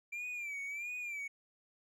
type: tone with vibrato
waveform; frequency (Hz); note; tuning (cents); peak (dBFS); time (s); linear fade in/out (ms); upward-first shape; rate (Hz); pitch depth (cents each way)
triangle; 2349; D7; 0; -37; 0.12-1.28; 10; sine; 1.5; 93
effects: none